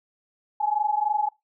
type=tone pair together; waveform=sine; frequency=830.6 / 854 Hz; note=G#5 / G#5; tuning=0 / +48 cents; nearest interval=unison; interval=48 cents; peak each=-24 dBFS; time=0.6-1.29 s; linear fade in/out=10 ms; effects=noise-tail reverb RT60 0.2 s tail -23 dB re dry